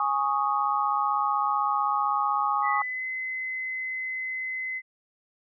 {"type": "chord", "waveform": "sine", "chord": "Ab suspended fourth", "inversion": "none", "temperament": "equal", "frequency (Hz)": [830.6, 1108.7, 1244.5], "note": ["Ab5", "Db6", "Eb6"], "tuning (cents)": [0, 0, 0], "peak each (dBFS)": -27, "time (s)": [0, 2.82], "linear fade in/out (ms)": 2}
{"type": "tone with pitch glide", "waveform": "sine", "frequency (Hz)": [1978, 2042], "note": ["B6", "C7"], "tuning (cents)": [2, -43], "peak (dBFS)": -29, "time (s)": [2.62, 4.82], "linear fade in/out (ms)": 50, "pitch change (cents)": 55, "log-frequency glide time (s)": [2.72, 3.05]}
{"effects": []}